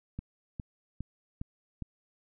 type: click train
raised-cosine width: 5 ms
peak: -24 dBFS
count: 5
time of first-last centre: 0.19-1.823 s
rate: 2.45 Hz
effects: none